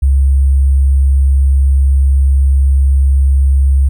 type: tone with sample-and-hold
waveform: sine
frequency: 68 Hz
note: C#2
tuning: 33 cents flat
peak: -6 dBFS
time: 0.02-3.89 s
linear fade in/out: 10 ms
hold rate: 8820 Hz
effects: none